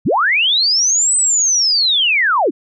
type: linear two-way sweep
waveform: sine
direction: up then down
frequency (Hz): 73.42 to 8200 to 221.8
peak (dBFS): -11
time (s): 0.05-2.51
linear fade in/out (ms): 20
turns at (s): 1.16
effects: none